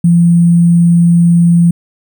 sine tone with sample-and-hold, 171 Hz, F3, 36 cents flat, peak -4 dBFS, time 0.04-1.71 s, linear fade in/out 5 ms, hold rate 8820 Hz, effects none

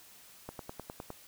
click train, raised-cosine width 1 ms, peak -26 dBFS, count 7, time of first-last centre 0.49-1.103 s, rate 9.78 Hz, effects white hiss -56 dBFS RMS until 1.27 s

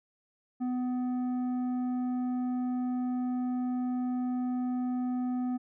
sine tone with tanh clipping, 250 Hz, B3, 21 cents sharp, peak -30 dBFS, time 0.6-5.58 s, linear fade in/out 20 ms, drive 8 dB, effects none

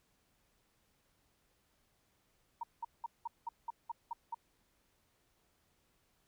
sine tone bursts, 932.3 Hz, A#5, in tune, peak -36 dBFS, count 9, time 2.61-4.346 s, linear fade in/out 5 ms, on 24 ms, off 190 ms, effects pink hiss -75 dBFS RMS until 6.27 s

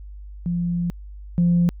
sine tone pair in turn, 173.5 / 173.5 Hz, F3 / F3, -11 / -11 cents, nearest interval unison, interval 0 cents, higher neither, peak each -20 / -13 dBFS, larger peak second, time 0.46-0.9 / 1.38-1.69 s, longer first, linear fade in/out 0 ms, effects tanh soft clip ceiling -11 dBFS + added 50 Hz sine -35 dBFS peak until 1.8 s

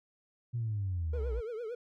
sine linear sweep, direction down, 121.7 to 54.7 Hz, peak -30 dBFS, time 0.53-1.41 s, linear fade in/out 20 ms
triangle tone with vibrato, 458.1 Hz, A#4, 30 cents flat, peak -34 dBFS, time 1.13-1.75 s, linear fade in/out 5 ms, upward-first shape triangle, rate 8.8 Hz, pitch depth 150 cents each way
effects tanh soft clip ceiling -26 dBFS

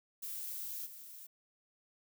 violet noise with level steps, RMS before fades -42 / -51 dBFS, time 0.22-1.27 s, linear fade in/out 10 ms, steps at 0.85 s, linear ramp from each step 20 ms, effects none

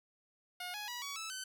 10% pulse tone with pitch steps, 719 / 835.5 / 970.9 / 1128.2 / 1311.1 / 1523.5 Hz, F#5 / G#5 / B5 / C#6 / E6 / G6, -50 / +10 / -30 / +30 / -10 / -50 cents, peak -32 dBFS, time 0.6-1.44 s, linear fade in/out 5 ms, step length 140 ms, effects none

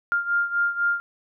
sine beating tone pair, 1400 / 1404 Hz, F6 / F6, +4 / +9 cents, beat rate 4 Hz, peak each -22 / -26 dBFS, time 0.12-1 s, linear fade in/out 0 ms, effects none

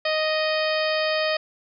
harmonic tone with a mistuned harmonic, 622.3 Hz, D#5, in tune, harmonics 1 / 2 / 3 / 4 / 5 / 6 / 7 / 8, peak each -23 / -31 / -29 / -31 / -33 / -36 / -33 / -34 dBFS, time 0.05-1.37 s, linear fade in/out 5 ms, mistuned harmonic 7, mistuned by +45 cents, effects none

